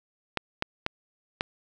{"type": "clicks", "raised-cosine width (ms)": 0.3, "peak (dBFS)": -10, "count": 4, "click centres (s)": [0.373, 0.624, 0.864, 1.409], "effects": []}